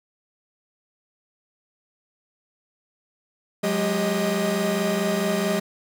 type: tone cluster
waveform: 45% pulse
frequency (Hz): 182.9 / 207.4 / 396 / 627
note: F#3 / G#3 / G4 / D#5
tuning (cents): -20 / -2 / +18 / +13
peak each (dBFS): -27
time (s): 3.63-5.6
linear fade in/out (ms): 10
effects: none